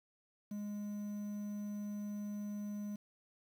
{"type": "tone with quantisation", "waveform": "triangle", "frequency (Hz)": 206.7, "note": "G#3", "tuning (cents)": -8, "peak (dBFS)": -37, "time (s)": [0.51, 2.96], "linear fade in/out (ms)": 5, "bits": 10, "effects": []}